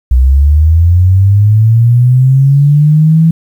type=linear sweep; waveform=sine; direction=up; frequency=60.9 to 164.81 Hz; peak=-3 dBFS; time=0.11-3.31 s; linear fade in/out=5 ms; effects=7-bit